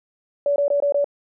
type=tone bursts; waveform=sine; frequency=572 Hz; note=D5; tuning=46 cents flat; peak=-16 dBFS; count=5; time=0.46-1.044 s; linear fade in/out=2 ms; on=100 ms; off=21 ms; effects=none